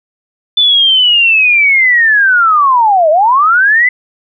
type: linear two-way sweep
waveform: sine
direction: down then up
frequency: 3520 to 598 to 2043 Hz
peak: -5 dBFS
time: 0.57-3.89 s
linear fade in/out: 5 ms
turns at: 3.1 s
effects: none